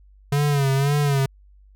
square tone with vibrato, 140.7 Hz, C#3, 26 cents sharp, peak -18 dBFS, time 0.32-1.26 s, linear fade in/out 5 ms, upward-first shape sine, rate 1.9 Hz, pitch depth 73 cents each way, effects added 49 Hz sine -48 dBFS peak until 1.75 s

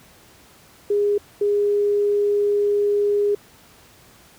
sine tone bursts at uneven times, 410 Hz, G#4, 22 cents flat, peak -16 dBFS, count 2, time 0.9-1.18 / 1.41-3.35 s, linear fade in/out 5 ms, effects pink hiss -50 dBFS RMS until 4.38 s + high-pass 60 Hz 12 dB/octave

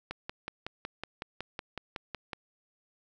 click train, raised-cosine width 0.3 ms, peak -20 dBFS, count 13, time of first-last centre 0.11-2.332 s, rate 5.4 Hz, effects none

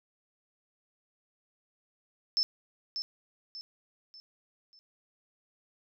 sine tone with echo, 5274 Hz, E8, in tune, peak -24 dBFS, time 2.37-2.43 s, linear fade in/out 0 ms, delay 590 ms, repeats 4, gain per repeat -8 dB, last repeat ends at 4.79 s, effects none

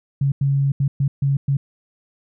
sine tone bursts at uneven times, 138.7 Hz, C#3, 1 cent sharp, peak -15 dBFS, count 6, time 0.21-0.32 / 0.41-0.72 / 0.8-0.88 / 1-1.08 / 1.22-1.37 / 1.48-1.57 s, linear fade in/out 5 ms, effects none

